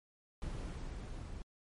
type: noise with level ramp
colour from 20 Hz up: brown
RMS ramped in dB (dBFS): -40 to -46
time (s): 0.42-1.42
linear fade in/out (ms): 0
effects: MP3 48 kbps